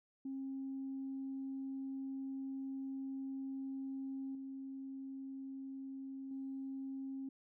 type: tone with level steps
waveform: sine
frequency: 268.9 Hz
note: C4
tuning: 47 cents sharp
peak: -39 / -43 / -40 dBFS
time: 0.25-7.29 s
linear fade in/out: 5 ms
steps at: 4.35 / 6.31 s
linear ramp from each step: 2 ms
effects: tanh soft clip ceiling -35 dBFS